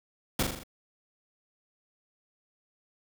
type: noise with echo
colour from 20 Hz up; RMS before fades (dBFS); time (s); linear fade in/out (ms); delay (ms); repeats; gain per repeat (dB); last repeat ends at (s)
pink; -26; 0.39-0.43; 5; 41; 5; -4; 0.635
effects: none